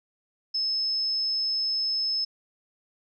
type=tone; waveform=sine; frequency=5210 Hz; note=E8; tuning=21 cents flat; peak=-24 dBFS; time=0.54-2.25 s; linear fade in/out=10 ms; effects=none